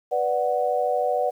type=chord; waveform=sine; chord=B minor; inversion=none; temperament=equal; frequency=493.9 / 587.3 / 740 Hz; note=B4 / D5 / F#5; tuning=0 / 0 / 0 cents; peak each=-25 / -25 / -24 dBFS; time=0.11-1.31 s; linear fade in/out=20 ms; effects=9-bit